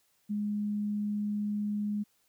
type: tone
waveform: sine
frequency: 207.7 Hz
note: G#3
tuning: in tune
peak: -29 dBFS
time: 0.29-2.04 s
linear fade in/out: 20 ms
effects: white hiss -71 dBFS RMS until 2.28 s